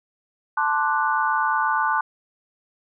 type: chord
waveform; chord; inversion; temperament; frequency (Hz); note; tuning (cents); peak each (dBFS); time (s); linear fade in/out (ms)
sine; D dominant seventh; second; equal; 880 / 1046.5 / 1174.7 / 1480; A5 / C6 / D6 / F#6; 0 / 0 / 0 / 0; -23 / -26 / -25 / -24; 0.57-2.01; 5
effects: none